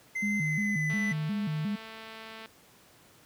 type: tone with pitch glide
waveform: triangle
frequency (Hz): 2068 to 1997.6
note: C7 to B6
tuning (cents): -21 to +19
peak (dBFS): -28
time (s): 0.15-1.13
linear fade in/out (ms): 10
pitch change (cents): -60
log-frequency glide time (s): 0.36-0.92
type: tone with vibrato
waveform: sine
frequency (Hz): 177.9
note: F3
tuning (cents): +32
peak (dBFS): -28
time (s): 0.22-1.76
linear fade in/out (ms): 10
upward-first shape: square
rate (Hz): 2.8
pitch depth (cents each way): 250
type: click train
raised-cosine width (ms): 0.3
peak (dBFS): -29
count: 347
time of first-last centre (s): 0.9-2.459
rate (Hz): 222
effects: pink hiss -58 dBFS RMS until 3.25 s + high-pass 100 Hz 12 dB/octave